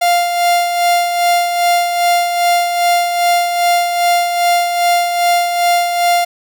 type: tone with tremolo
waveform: 45% pulse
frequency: 698.5 Hz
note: F5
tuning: in tune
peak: -9 dBFS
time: 0.01-6.25 s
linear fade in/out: 10 ms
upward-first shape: sine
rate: 2.5 Hz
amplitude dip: 50%
effects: none